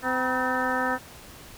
harmonic tone with a mistuned harmonic, 256.2 Hz, C4, 36 cents flat, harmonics 1 / 2 / 3 / 4 / 5 / 6 / 7, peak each -31 / -31 / -31 / -31 / -31 / -31 / -31 dBFS, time 0.02-0.99 s, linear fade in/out 50 ms, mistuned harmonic 4, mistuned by -97 cents, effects pink hiss -46 dBFS RMS until 1.57 s

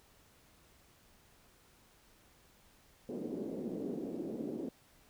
pink band-pass noise, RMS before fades -40 dBFS, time 3.09-4.69 s, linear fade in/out 2 ms, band 230 to 420 Hz, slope 24 dB/octave, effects pink hiss -65 dBFS RMS until 5.09 s

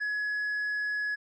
sine tone with tanh clipping, 1688 Hz, G#6, 28 cents sharp, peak -29 dBFS, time 0-1.16 s, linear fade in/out 20 ms, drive 2 dB, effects none

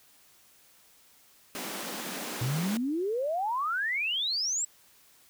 pink high-pass noise, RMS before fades -37 dBFS, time 1.55-2.77 s, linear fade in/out 0 ms, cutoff 180 Hz, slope 48 dB/octave
sine exponential sweep, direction up, 116.54 to 7902 Hz, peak -27 dBFS, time 2.41-4.65 s, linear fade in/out 5 ms
effects white hiss -60 dBFS RMS until 5.29 s

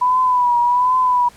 sine tone with vibrato, 987.8 Hz, B5, in tune, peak -12 dBFS, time 0.01-1.29 s, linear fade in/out 10 ms, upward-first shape triangle, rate 1.3 Hz, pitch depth 62 cents each way, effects pink hiss -46 dBFS RMS until 1.36 s + low-pass 11000 Hz 12 dB/octave

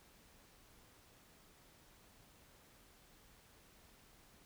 silence, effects pink hiss -65 dBFS RMS until 4.45 s

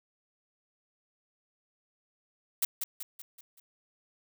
blue noise with echo, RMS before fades -27 dBFS, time 2.62-2.65 s, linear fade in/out 5 ms, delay 190 ms, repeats 5, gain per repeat -6 dB, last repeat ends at 3.6 s, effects none

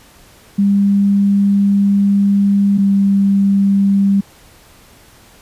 sine tone pair in turn, 200 / 197.82 Hz, G3 / G3, +35 / +16 cents, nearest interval unison, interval 19 cents, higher first, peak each -9 dBFS, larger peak neither, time 0.58-2.78 / 2.78-4.21 s, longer first, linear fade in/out 10 ms, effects pink hiss -45 dBFS RMS until 5.41 s + resampled to 32000 Hz

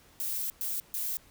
violet noise bursts at uneven times, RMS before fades -33 dBFS, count 3, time 0.2-0.5 / 0.61-0.8 / 0.94-1.17 s, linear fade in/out 0 ms, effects pink hiss -59 dBFS RMS until 1.3 s

